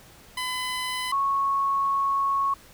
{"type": "tone pair in turn", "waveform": ["15% pulse", "sine"], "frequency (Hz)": [1009, 1102.9], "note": ["B5", "C#6"], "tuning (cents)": [37, -9], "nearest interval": "major second", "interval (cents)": 154, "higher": "second", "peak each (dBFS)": -21, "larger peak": "neither", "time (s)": [[0.37, 1.12], [1.12, 2.54]], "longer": "second", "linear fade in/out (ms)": 5, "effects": ["pink hiss -51 dBFS RMS until 2.73 s"]}